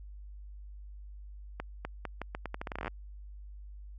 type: accelerating click train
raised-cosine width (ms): 0.5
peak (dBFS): -21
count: 18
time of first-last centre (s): 1.6-2.879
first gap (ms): 250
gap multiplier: 0.81
effects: added 50 Hz sine -44 dBFS peak until 3.98 s